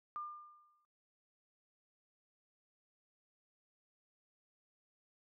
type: tone with exponential decay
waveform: sine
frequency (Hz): 1200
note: D6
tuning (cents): +37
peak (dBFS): -38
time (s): 0.16-0.85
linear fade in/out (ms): 0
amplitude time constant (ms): 150
effects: noise-tail reverb RT60 0.3 s tail -22 dB re dry